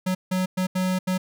square tone bursts at uneven times, 185 Hz, F#3, in tune, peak -22 dBFS, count 5, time 0.06-0.15 / 0.31-0.46 / 0.57-0.67 / 0.75-0.99 / 1.07-1.18 s, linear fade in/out 10 ms, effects none

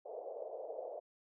white band-pass noise, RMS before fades -45 dBFS, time 0.05-1 s, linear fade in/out 10 ms, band 450 to 670 Hz, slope 48 dB/octave, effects none

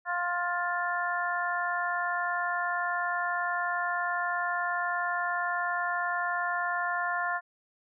harmonic tone, 351.7 Hz, F4, 12 cents sharp, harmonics 2 / 3 / 4 / 5, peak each -33 / -33 / -33 / -33 dBFS, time 0.05-7.41 s, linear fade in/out 50 ms, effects none

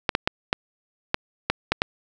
clicks, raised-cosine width 0.3 ms, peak -3 dBFS, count 8, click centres 0.092 / 0.151 / 0.275 / 0.529 / 1.144 / 1.5 / 1.72 / 1.819 s, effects none

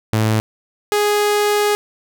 sawtooth tone pair in turn, 109.5 / 415.2 Hz, A2 / G#4, -8 / 0 cents, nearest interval octave + major seventh, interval 2308 cents, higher second, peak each -10 dBFS, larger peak neither, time 0.13-0.4 / 0.92-1.75 s, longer second, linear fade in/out 0 ms, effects none

